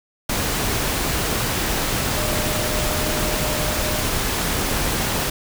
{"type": "tone in noise", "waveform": "sine", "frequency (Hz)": 609, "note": "D#5", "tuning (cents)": -37, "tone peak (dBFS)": -29, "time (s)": [2.17, 4], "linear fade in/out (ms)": 5, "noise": "pink", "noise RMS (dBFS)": -22, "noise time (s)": [0.29, 5.3], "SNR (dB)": -10, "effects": []}